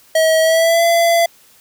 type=tone with pitch glide; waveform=square; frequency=640 to 677.3 Hz; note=D#5 to E5; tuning=+49 to +47 cents; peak=-11 dBFS; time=0.15-1.26 s; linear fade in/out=5 ms; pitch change=+98 cents; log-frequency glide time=0.41-0.84 s; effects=white hiss -49 dBFS RMS until 1.6 s